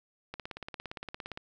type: click train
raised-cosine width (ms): 0.3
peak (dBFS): -23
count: 19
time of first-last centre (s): 0.34-1.374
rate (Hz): 17.4
effects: none